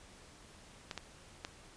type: clicks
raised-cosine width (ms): 0.2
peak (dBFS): -22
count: 3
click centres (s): 0.912 / 0.977 / 1.449
effects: pink hiss -57 dBFS RMS until 1.76 s + resampled to 22050 Hz